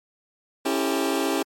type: chord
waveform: sawtooth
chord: A dominant seventh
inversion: first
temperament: just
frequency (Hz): 275 / 330 / 396 / 440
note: C#4 / E4 / G4 / A4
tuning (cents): -14 / +2 / +18 / 0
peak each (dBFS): -22 / -23 / -23 / -28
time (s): 0.65-1.43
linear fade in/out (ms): 10
effects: MP3 64 kbps